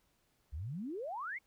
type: exponential sweep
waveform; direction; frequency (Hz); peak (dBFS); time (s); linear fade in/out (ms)
sine; up; 64 to 2269; -38; 0.52-1.39; 20
effects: pink hiss -75 dBFS RMS until 1.46 s